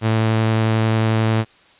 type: tone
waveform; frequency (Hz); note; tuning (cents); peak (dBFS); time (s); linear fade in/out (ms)
sawtooth; 111.1; A2; +17; -11; 0.01-1.45; 50
effects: white hiss -51 dBFS RMS until 1.79 s + resampled to 8000 Hz